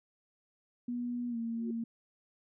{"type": "tone with pitch glide", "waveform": "sine", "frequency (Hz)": [242.6, 230], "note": ["B3", "A#3"], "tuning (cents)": [-31, -23], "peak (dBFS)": -33, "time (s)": [0.88, 1.84], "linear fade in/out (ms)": 5, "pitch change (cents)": -92, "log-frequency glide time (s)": [1.29, 1.37]}
{"type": "tone with exponential growth", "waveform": "sine", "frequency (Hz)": 360.7, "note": "F#4", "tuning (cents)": -44, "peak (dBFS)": -37, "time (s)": [1.5, 1.71], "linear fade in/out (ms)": 5, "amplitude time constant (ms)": 44}
{"effects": []}